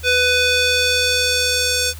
square tone with band-pass filter sweep, 498 Hz, B4, 14 cents sharp, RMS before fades -17 dBFS, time 0.03-1.94 s, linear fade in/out 50 ms, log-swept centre 2800 to 6200 Hz, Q 1.1, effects added 79 Hz sine -32 dBFS peak until 1.99 s + white hiss -41 dBFS RMS until 1.99 s

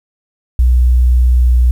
sine tone with pitch glide, 61.74 to 61.17 Hz, B1 to B1, 0 to -16 cents, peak -6 dBFS, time 0.59-1.71 s, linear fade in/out 0 ms, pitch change -16 cents, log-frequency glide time 1.39-1.5 s, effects 7-bit

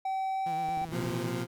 triangle tone with pitch glide, 767 to 773.7 Hz, G5 to G5, -38 to -23 cents, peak -27 dBFS, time 0.05-0.85 s, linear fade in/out 5 ms, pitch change +15 cents, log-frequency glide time 0.32-0.53 s
sawtooth tone with vibrato, 164.81 Hz, E3, in tune, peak -36 dBFS, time 0.46-1.29 s, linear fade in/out 5 ms, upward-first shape sine, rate 8.5 Hz, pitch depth 62 cents each way
clicks, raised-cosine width 3 ms, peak -33 dBFS, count 10, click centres 0.689 / 0.774 / 0.817 / 0.853 / 0.891 / 0.926 / 1.004 / 1.041 / 1.075 / 1.106 s
20% pulse chord, Bb suspended second, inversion none, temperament equal with one note detuned, 116.54 / 127.83 / 174.61 Hz, Bb2 / C3 / F3, 0 / -40 / 0 cents, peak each -31 dBFS, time 0.9-1.47 s, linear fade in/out 50 ms
effects none

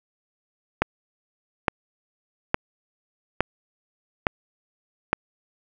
click train, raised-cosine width 0.5 ms, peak -3 dBFS, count 6, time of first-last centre 0.82-5.13 s, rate 1.16 Hz, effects none

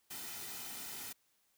white noise with comb filter, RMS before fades -45 dBFS, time 0.1-1.13 s, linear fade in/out 10 ms, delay 1.8 ms, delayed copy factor -0.55, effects white hiss -75 dBFS RMS until 1.57 s

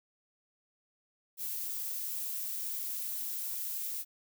violet noise, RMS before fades -37 dBFS, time 1.37-4.05 s, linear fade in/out 50 ms, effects none

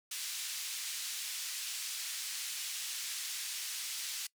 white band-pass noise, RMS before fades -40 dBFS, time 0.11-4.27 s, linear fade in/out 5 ms, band 2400 to 8400 Hz, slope 12 dB/octave, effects noise-tail reverb RT60 0.1 s tail -22 dB re dry

